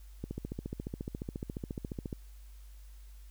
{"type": "click train", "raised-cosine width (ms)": 3, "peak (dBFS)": -24, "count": 28, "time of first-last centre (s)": [0.24, 2.128], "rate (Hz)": 14.3, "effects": ["added 50 Hz sine -48 dBFS peak until 3.3 s", "white hiss -65 dBFS RMS until 3.3 s"]}